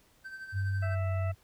triangle tone with tremolo, 1551 Hz, G6, 19 cents flat, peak -37 dBFS, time 0.24-0.96 s, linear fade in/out 20 ms, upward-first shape sine, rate 12 Hz, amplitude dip 55%
sine tone with pitch glide, 97.1 to 94.55 Hz, G2 to F#2, -16 to +38 cents, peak -28 dBFS, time 0.52-1.35 s, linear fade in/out 50 ms, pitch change -46 cents, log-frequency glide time 0.79-1.09 s
harmonic tone, 660 Hz, E5, 2 cents sharp, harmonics 1 / 2 / 3 / 4, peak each -38 / -44 / -48 / -50 dBFS, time 0.82-1.32 s, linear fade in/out 10 ms
effects pink hiss -65 dBFS RMS until 1.43 s

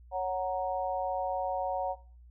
sine chord, F# major, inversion second, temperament equal, 554.4 / 740 / 932.3 Hz, C#5 / F#5 / A#5, 0 / 0 / 0 cents, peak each -34 / -32 / -36 dBFS, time 0.11-1.96 s, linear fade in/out 50 ms, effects noise-tail reverb RT60 0.5 s tail -20 dB re dry + added 60 Hz sine -51 dBFS peak until 2.3 s

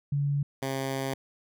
sine / 10% pulse tone pair in turn, 142.5 / 134.5 Hz, C#3 / C3, +48 / +48 cents, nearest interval minor second, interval 100 cents, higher first, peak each -24 / -21 dBFS, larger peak second, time 0.12-0.43 / 0.62-1.14 s, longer second, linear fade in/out 5 ms, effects none

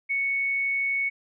sine tone, 2217 Hz, C#7, in tune, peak -23 dBFS, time 0.09-1.1 s, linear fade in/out 20 ms, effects none

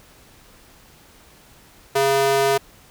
square tone with high-pass filter, 137.1 Hz, C#3, 19 cents flat, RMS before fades -18 dBFS, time 1.95-2.58 s, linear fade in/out 10 ms, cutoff 500 Hz, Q 2, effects pink hiss -50 dBFS RMS until 2.9 s

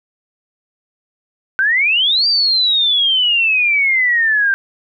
sine exponential two-way sweep, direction up then down, 1506 to 4750 to 1565 Hz, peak -11 dBFS, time 1.59-4.54 s, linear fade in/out 0 ms, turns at 2.27 s, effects none

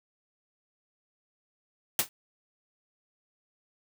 white noise with exponential decay, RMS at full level -20 dBFS, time 1.99-2.09 s, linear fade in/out 1 ms, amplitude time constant 21 ms, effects none

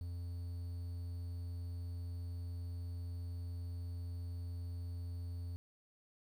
triangle tone, 87 Hz, F2, 6 cents flat, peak -38 dBFS, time 0.01-5.56 s, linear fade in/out 0 ms, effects 11-bit

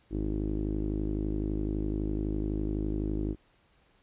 sawtooth tone with low-pass filter, 51.91 Hz, G#1, in tune, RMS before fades -31 dBFS, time 0.1-3.36 s, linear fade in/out 50 ms, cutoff 330 Hz, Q 5.3, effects pink hiss -66 dBFS RMS until 4.02 s + resampled to 8000 Hz

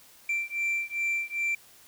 sine beating tone pair, 2349 / 2351.5 Hz, D7 / D7, 0 / +2 cents, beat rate 2.5 Hz, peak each -28 dBFS, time 0.29-1.55 s, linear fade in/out 5 ms, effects tanh soft clip ceiling -24 dBFS + white hiss -55 dBFS RMS until 1.87 s

